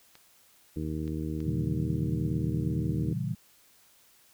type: clicks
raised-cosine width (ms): 0.2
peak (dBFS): -33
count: 3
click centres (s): 0.154 / 1.078 / 1.404
type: harmonic tone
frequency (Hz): 77.78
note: D#2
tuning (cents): 0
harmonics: 1 / 2 / 3 / 4 / 5 / 6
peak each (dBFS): -36 / -35 / -39 / -35 / -43 / -46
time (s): 0.76-3.13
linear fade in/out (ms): 5
type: chord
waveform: sine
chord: A# diminished seventh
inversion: none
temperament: equal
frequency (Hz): 116.54 / 138.59 / 164.81 / 196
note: A#2 / C#3 / E3 / G3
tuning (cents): 0 / 0 / 0 / 0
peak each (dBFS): -33 / -34 / -34 / -37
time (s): 1.45-3.35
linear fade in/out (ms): 10
effects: white hiss -61 dBFS RMS until 4.33 s